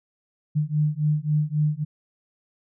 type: beating tone pair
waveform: sine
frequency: 149.2 / 152.9 Hz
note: D3 / D#3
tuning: +28 / -30 cents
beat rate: 3.7 Hz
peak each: -23 dBFS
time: 0.55-1.85 s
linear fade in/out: 20 ms
effects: none